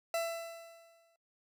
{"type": "tone with exponential decay", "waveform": "40% pulse", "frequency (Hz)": 668, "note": "E5", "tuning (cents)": 23, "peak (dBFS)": -29, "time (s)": [0.14, 1.16], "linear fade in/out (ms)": 2, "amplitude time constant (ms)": 220, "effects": ["noise-tail reverb RT60 0.1 s tail -25 dB re dry"]}